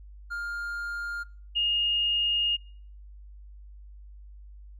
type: tone pair in turn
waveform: triangle / sine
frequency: 1406 / 2845 Hz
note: F6 / F7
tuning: +11 / +31 cents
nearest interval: octave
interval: 1220 cents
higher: second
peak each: -29 / -23 dBFS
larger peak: second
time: 0.3-1.24 / 1.55-2.57 s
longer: second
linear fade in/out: 20 ms
effects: noise-tail reverb RT60 0.5 s tail -24 dB re dry + added 50 Hz sine -44 dBFS peak until 4.79 s